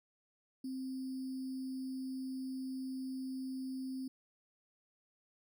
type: tone with sample-and-hold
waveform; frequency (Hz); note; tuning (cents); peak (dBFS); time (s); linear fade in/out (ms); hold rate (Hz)
sine; 261.6; C4; 0; -38; 0.64-4.08; 5; 4900
effects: none